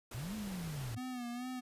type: noise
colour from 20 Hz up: pink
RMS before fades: -48 dBFS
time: 0.11-0.95 s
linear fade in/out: 5 ms
type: linear two-way sweep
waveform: sine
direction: up then down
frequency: 104.9 to 220 to 104.9 Hz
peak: -39 dBFS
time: 0.14-0.98 s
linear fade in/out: 10 ms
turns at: 0.35 s
type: tone with vibrato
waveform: square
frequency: 246.9 Hz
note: B3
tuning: in tune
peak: -40 dBFS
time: 0.96-1.61 s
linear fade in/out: 20 ms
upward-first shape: sine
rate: 2.3 Hz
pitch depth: 62 cents each way
effects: resampled to 32000 Hz